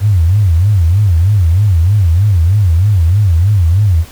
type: tone with vibrato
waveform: sine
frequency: 92.7 Hz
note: F#2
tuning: 4 cents sharp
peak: -6 dBFS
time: 0-4.05 s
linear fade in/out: 50 ms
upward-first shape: sine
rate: 3.2 Hz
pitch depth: 240 cents each way
effects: pink hiss -36 dBFS RMS until 4.11 s